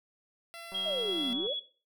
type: tone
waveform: 10% pulse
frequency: 676 Hz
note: E5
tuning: 43 cents sharp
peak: -35 dBFS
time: 0.54-1.33 s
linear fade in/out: 0 ms
type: click train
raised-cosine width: 1 ms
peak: -35 dBFS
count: 143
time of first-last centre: 0.72-1.467 s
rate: 190 Hz
type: tone with pitch glide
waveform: sine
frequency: 3271 to 3371 Hz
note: G#7 to G#7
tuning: -27 to +25 cents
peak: -31 dBFS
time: 0.74-1.6 s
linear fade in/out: 10 ms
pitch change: +52 cents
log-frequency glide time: 0.86-1.35 s
type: exponential two-way sweep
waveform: sine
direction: down then up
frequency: 669 to 233.1 to 638 Hz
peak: -32 dBFS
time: 0.85-1.54 s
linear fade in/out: 20 ms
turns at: 1.33 s
effects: noise-tail reverb RT60 0.4 s tail -18 dB re dry